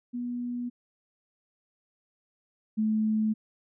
sine tone pair in turn, 243.3 / 216.8 Hz, B3 / A3, -26 / -25 cents, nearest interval major second, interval 199 cents, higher first, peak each -30 / -23 dBFS, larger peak second, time 0.13-0.7 / 2.77-3.34 s, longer neither, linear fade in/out 20 ms, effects none

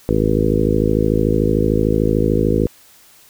harmonic tone with a mistuned harmonic, 53.4 Hz, G#1, 49 cents sharp, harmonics 1 / 2 / 3 / 4 / 5 / 6 / 7 / 8 / 9, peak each -22 / -22 / -22 / -22 / -22 / -22 / -22 / -22 / -22 dBFS, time 0.09-2.67 s, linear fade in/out 0 ms, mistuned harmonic 1, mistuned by -35 cents, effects white hiss -48 dBFS RMS until 3.29 s

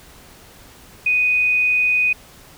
sine tone, 2489 Hz, D#7, in tune, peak -14 dBFS, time 1.06-2.13 s, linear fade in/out 5 ms, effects pink hiss -45 dBFS RMS until 2.57 s

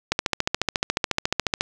click train, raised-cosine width 0.2 ms, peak -3 dBFS, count 22, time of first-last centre 0.12-1.609 s, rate 14.1 Hz, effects none

